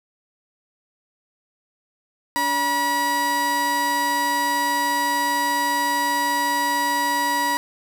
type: tone pair together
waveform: 30% pulse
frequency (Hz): 286.9 / 965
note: D4 / B5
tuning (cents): -40 / -40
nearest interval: octave + major sixth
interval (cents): 2100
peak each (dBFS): -27 / -17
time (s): 2.36-7.57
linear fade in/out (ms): 0
effects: none